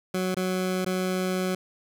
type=tone with dropouts; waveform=20% pulse; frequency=185 Hz; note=F#3; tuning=in tune; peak=-20 dBFS; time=0.14-1.55 s; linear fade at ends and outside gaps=5 ms; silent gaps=0.346-0.367 / 0.848-0.862 s; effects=none